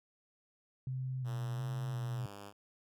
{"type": "tone with vibrato", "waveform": "sine", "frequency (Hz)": 127.1, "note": "C3", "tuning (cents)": -50, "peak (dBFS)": -35, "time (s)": [0.87, 2.26], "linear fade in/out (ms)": 2, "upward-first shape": "square", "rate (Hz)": 1.4, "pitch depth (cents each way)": 37}
{"type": "tone with pitch glide", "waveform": "5% pulse", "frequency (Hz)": [112.8, 101.08], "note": ["A2", "G#2"], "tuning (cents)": [44, -46], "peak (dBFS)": -36, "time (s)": [1.24, 2.53], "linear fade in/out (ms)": 50, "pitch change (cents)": -190, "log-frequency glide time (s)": [2.15, 2.25]}
{"effects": []}